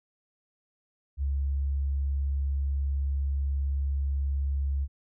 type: tone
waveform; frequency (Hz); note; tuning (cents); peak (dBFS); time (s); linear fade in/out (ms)
sine; 69.3; C#2; 0; -25; 1.17-4.88; 50
effects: none